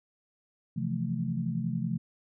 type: chord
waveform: sine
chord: F major seventh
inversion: second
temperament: equal with one note detuned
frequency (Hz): 130.81 / 164.81 / 175.83 / 220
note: C3 / E3 / F3 / A3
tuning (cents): 0 / 0 / +12 / 0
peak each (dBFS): -34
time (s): 0.76-1.98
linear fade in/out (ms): 10
effects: none